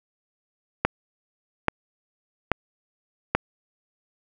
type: click train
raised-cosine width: 0.5 ms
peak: -3 dBFS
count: 4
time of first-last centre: 0.85-3.35 s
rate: 1.2 Hz
effects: none